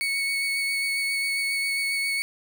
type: tone with vibrato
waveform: 35% pulse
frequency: 2217 Hz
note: C#7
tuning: in tune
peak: -22 dBFS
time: 0.01-2.22 s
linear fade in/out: 0 ms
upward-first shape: sine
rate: 7.4 Hz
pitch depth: 11 cents each way
effects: none